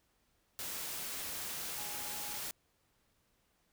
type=tone in noise; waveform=sine; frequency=831 Hz; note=G#5; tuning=1 cent sharp; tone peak=-50 dBFS; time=1.78-2.38 s; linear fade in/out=0 ms; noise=white; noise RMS=-41 dBFS; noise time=0.59-2.51 s; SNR=-12 dB; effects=pink hiss -75 dBFS RMS until 3.72 s